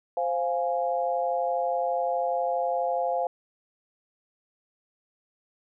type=chord; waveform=sine; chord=F minor; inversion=second; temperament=equal; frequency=523.3 / 698.5 / 830.6 Hz; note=C5 / F5 / Ab5; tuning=0 / 0 / 0 cents; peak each=-28 / -27 / -31 dBFS; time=0.17-3.27 s; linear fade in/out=2 ms; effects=none